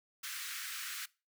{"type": "high-pass noise", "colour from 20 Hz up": "pink", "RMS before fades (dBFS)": -42, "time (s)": [0.23, 1.06], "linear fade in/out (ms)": 10, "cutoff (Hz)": 1300, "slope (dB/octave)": 48, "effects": ["noise-tail reverb RT60 0.3 s tail -22 dB re dry"]}